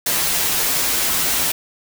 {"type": "noise with comb filter", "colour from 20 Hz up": "white", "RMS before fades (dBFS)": -19, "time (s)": [0.06, 1.52], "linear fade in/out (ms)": 5, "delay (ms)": 9.6, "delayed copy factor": -0.7, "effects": []}